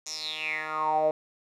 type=tone with band-pass filter sweep; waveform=10% pulse; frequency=155.56 Hz; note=D#3; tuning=in tune; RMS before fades=-29 dBFS; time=0.06-1.11 s; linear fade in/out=2 ms; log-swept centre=6400 to 550 Hz; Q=8.1; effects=none